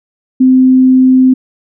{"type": "tone", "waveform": "sine", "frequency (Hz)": 258.4, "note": "C4", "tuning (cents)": -21, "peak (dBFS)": -3, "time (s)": [0.4, 1.34], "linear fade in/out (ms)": 10, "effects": []}